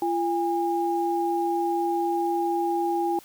sine tone pair together, 342 / 814 Hz, F4 / G#5, -36 / -35 cents, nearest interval octave + minor third, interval 1501 cents, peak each -25 dBFS, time 0.02-3.19 s, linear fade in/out 2 ms, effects white hiss -51 dBFS RMS until 3.24 s

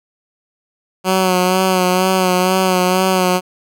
10% pulse tone with vibrato, 185 Hz, F#3, in tune, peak -4 dBFS, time 1.04-3.41 s, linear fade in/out 50 ms, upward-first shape sine, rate 2.1 Hz, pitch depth 34 cents each way, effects none

